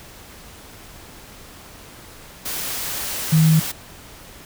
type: tone in noise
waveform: sine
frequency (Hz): 158.5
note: D#3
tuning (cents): +32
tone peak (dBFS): -11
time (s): 3.32-3.6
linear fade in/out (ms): 10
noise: white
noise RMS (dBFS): -27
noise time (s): 2.45-3.72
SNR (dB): +13
effects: pink hiss -42 dBFS RMS until 4.45 s